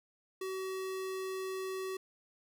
square tone, 378.7 Hz, F#4, 40 cents sharp, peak -37 dBFS, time 0.41-1.97 s, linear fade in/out 5 ms, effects none

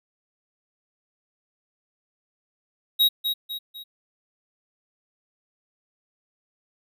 square tone with echo, 3806 Hz, A#7, 35 cents sharp, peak -16 dBFS, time 2.99-3.09 s, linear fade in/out 20 ms, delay 250 ms, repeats 3, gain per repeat -7 dB, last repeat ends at 3.84 s, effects none

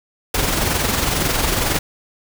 pink noise with amplitude modulation, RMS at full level -17 dBFS, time 0.34-1.79 s, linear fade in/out 5 ms, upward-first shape sine, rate 22 Hz, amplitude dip 45%, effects none

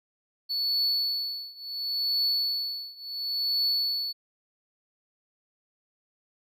triangle tone with tremolo, 4435 Hz, C#8, in tune, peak -21 dBFS, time 0.49-4.13 s, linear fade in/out 20 ms, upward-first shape triangle, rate 0.71 Hz, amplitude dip 95%, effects none

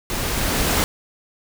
pink noise with level ramp, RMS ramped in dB -25 to -18 dBFS, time 0.1-0.84 s, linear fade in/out 0 ms, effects none

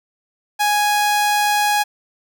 sawtooth tone, 830.6 Hz, G#5, in tune, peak -11 dBFS, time 0.59-1.84 s, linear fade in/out 20 ms, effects none

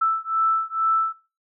sine beating tone pair, 1320 / 1322.2 Hz, E6 / E6, +2 / +5 cents, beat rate 2.2 Hz, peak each -22 dBFS, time 0.01-1.13 s, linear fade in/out 10 ms, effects noise-tail reverb RT60 0.3 s tail -19 dB re dry

